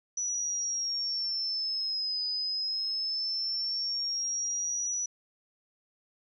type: exponential two-way sweep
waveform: sine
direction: down then up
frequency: 5920 to 4978 to 5910 Hz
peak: -29 dBFS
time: 0.17-5.06 s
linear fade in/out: 5 ms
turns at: 2.26 s
effects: none